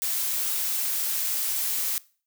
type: noise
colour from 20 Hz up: blue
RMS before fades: -27 dBFS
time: 0.02-1.98 s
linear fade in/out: 0 ms
effects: noise-tail reverb RT60 0.4 s tail -21 dB re dry